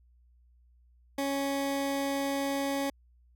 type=tone; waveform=20% pulse; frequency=277.2 Hz; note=C#4; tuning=in tune; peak=-24 dBFS; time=1.18-2.9 s; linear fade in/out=5 ms; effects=added 60 Hz sine -59 dBFS peak until 3.35 s